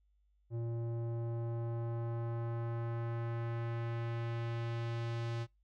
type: tone with low-pass filter sweep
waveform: square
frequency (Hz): 116.54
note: A#2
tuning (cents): 0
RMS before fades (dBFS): -38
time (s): 0.5-5.47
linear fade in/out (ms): 50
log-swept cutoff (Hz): 450 to 4700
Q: 0.95
effects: noise-tail reverb RT60 0.2 s tail -24 dB re dry + added 50 Hz sine -69 dBFS peak until 5.63 s